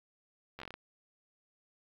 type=slowing click train; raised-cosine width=0.3 ms; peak=-28 dBFS; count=8; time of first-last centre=0.59-0.74 s; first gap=12 ms; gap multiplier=1.19; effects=low-pass 5000 Hz 12 dB/octave + 9-bit